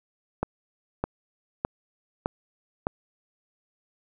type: click train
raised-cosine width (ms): 1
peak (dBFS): -11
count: 5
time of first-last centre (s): 0.43-2.869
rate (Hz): 1.64
effects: none